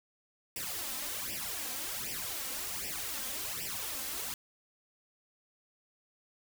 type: noise with flanger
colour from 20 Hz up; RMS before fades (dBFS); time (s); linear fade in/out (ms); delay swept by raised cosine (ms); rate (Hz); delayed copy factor
white; -38; 0.56-4.34; 2; 0.37 to 3.87; 1.3; +0.85
effects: none